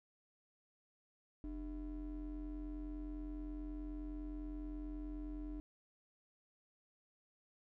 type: ring-modulated tone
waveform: triangle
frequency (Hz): 172.8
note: F3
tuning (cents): -18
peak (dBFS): -37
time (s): 1.44-5.6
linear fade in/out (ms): 0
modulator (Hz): 128
effects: none